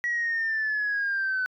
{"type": "linear sweep", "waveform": "sine", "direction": "down", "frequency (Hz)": [1928, 1500], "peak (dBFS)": -23, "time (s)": [0.04, 1.46], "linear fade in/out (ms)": 0, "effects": ["tanh soft clip ceiling -21 dBFS"]}